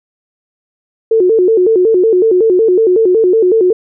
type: tone with vibrato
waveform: sine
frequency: 403.6 Hz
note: G#4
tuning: 49 cents flat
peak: -6 dBFS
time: 1.11-3.73 s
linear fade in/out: 5 ms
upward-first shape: square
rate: 5.4 Hz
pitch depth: 180 cents each way
effects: none